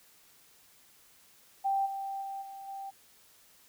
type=tone with level steps; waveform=sine; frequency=784 Hz; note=G5; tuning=in tune; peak=-26 / -34 / -36 / -42 / -38 dBFS; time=1.64-2.91 s; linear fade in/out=20 ms; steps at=1.85 / 2.21 / 2.41 / 2.67 s; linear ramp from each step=20 ms; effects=white hiss -61 dBFS RMS until 3.68 s